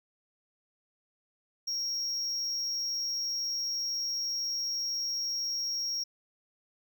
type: tone with amplitude modulation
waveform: triangle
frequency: 5588 Hz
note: F8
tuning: in tune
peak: -27 dBFS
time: 1.67-6.04 s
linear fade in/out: 10 ms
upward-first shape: sine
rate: 242 Hz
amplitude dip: 45%
effects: none